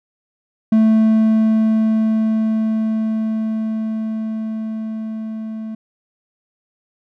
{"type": "tone with level ramp", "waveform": "triangle", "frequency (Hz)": 220, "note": "A3", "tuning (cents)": 0, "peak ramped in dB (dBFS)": [-7, -23], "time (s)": [0.72, 5.75], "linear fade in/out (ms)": 5, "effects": []}